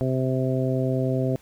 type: harmonic tone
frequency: 130.2 Hz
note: C3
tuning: 8 cents flat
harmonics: 1 / 2 / 3 / 4 / 5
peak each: -24 / -27 / -29 / -30 / -31 dBFS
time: 0.01-1.36 s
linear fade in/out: 0 ms
effects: pink hiss -56 dBFS RMS until 1.41 s